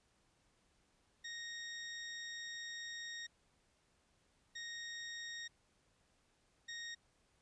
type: tone bursts at uneven times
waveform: 20% pulse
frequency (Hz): 1864.7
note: A#6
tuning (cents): 0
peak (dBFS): -39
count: 3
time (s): 1.24-3.27 / 4.55-5.48 / 6.68-6.95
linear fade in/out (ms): 10
effects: pink hiss -75 dBFS RMS until 7.41 s + resampled to 22050 Hz